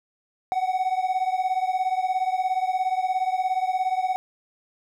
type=beating tone pair; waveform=triangle; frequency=742 / 759 Hz; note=F#5 / F#5; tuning=+5 / +44 cents; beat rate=17 Hz; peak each=-22 / -24 dBFS; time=0.52-4.16 s; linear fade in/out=0 ms; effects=none